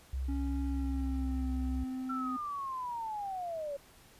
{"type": "tone with vibrato", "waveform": "sine", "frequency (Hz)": 65.41, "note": "C2", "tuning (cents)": 0, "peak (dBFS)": -32, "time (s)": [0.13, 1.84], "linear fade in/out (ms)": 5, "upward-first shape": "sine", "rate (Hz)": 5, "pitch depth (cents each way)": 16}
{"type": "tone with pitch glide", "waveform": "triangle", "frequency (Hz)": [277.2, 258.6], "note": ["C#4", "C4"], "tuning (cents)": [0, -20], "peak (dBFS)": -33, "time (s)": [0.28, 2.37], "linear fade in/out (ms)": 10, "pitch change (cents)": -120, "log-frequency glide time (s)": [0.66, 1.52]}
{"type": "linear sweep", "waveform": "sine", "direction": "down", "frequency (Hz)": [1354, 551], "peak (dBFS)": -35, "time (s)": [2.09, 3.77], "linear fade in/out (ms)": 10}
{"effects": ["pink hiss -59 dBFS RMS until 4.19 s", "resampled to 32000 Hz"]}